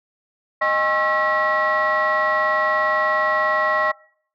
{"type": "tone cluster", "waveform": "sine", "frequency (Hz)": [619, 809, 1082, 1332, 1921], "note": ["D#5", "G#5", "C#6", "E6", "B6"], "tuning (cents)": [-9, -46, -42, 18, -48], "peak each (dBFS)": [-21, -27, -20, -25, -20], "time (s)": [0.61, 3.92], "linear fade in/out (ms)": 10, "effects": ["noise-tail reverb RT60 0.6 s tail -25 dB re dry", "tanh soft clip ceiling -11 dBFS"]}